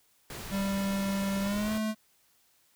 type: noise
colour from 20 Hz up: pink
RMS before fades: -41 dBFS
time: 0.3-1.78 s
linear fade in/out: 2 ms
type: tone with pitch glide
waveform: square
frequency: 196.5 to 216.8 Hz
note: G3 to A3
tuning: +4 to -25 cents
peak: -29 dBFS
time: 0.5-1.95 s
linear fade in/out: 50 ms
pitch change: +171 cents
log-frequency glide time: 1.42-1.73 s
effects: white hiss -67 dBFS RMS until 2.75 s